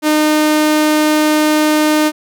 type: tone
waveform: sawtooth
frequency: 305.4 Hz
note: D#4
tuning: 32 cents flat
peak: -6 dBFS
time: 0.02-2.12 s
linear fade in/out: 50 ms
effects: none